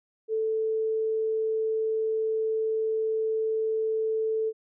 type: tone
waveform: sine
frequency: 440.6 Hz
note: A4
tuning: 2 cents sharp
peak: -24 dBFS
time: 0.28-4.53 s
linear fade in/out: 50 ms
effects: none